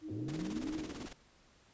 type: tone with vibrato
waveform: sine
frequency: 311.1 Hz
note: D#4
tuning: in tune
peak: -40 dBFS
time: 0.01-0.88 s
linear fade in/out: 50 ms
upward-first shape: sine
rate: 3.5 Hz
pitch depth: 8 cents each way
type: band-pass noise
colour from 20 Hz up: pink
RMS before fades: -47 dBFS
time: 0.08-1.06 s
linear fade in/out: 5 ms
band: 220 to 390 Hz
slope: 24 dB/octave
type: exponential sweep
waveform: sine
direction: up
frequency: 97.9 to 339.3 Hz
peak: -40 dBFS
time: 0.1-0.78 s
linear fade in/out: 20 ms
type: noise with tremolo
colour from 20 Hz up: pink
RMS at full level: -46 dBFS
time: 0.28-1.13 s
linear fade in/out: 5 ms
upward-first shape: square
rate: 18 Hz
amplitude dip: 60%
effects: pink hiss -65 dBFS RMS until 1.73 s + resampled to 16000 Hz